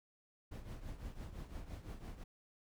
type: noise with tremolo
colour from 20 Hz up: brown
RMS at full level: -44 dBFS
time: 0.51-2.24 s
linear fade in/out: 10 ms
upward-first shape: triangle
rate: 5.9 Hz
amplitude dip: 75%
effects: none